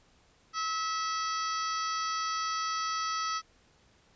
harmonic tone with a mistuned harmonic, 652 Hz, E5, 19 cents flat, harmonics 2 / 3 / 4 / 5 / 6 / 7 / 8 / 9, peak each -31 / -41 / -47 / -44 / -49 / -41 / -43 / -43 dBFS, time 0.53-3.42 s, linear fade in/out 50 ms, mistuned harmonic 2, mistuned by -16 cents, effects pink hiss -64 dBFS RMS until 4.15 s + resampled to 16000 Hz

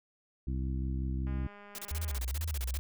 harmonic tone, 65.41 Hz, C2, in tune, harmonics 1 / 2 / 3 / 4 / 5, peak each -32 / -38 / -42 / -44 / -46 dBFS, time 0.47-1.47 s, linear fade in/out 5 ms
click train, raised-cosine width 0.5 ms, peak -37 dBFS, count 188, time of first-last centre 1.27-2.187 s, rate 204 Hz
white noise bursts, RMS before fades -41 dBFS, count 16, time 1.75-2.774 s, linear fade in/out 0 ms, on 34 ms, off 32 ms
sine tone with vibrato, 70.5 Hz, C#2, 30 cents sharp, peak -32 dBFS, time 1.91-2.79 s, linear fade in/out 0 ms, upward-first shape sine, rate 2.3 Hz, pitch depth 240 cents each way
effects none

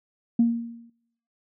sine tone with exponential decay, 233.1 Hz, A#3, in tune, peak -13 dBFS, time 0.39-0.9 s, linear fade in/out 5 ms, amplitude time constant 110 ms, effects noise-tail reverb RT60 0.8 s tail -22 dB re dry + tanh soft clip ceiling -10 dBFS

